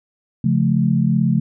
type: chord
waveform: sine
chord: Db augmented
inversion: none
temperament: equal with one note detuned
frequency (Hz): 138.59 / 174.61 / 217.2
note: Db3 / F3 / A3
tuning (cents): 0 / 0 / -22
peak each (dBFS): -18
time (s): 0.44-1.4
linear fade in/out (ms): 5
effects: none